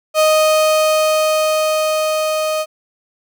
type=tone with level ramp; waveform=35% pulse; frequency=622.3 Hz; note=D#5; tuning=in tune; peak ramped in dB=-8 to -15 dBFS; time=0.14-2.66 s; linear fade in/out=50 ms; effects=none